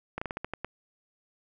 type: slowing click train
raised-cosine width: 0.5 ms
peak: -18 dBFS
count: 8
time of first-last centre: 0.18-0.646 s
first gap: 35 ms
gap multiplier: 1.21
effects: none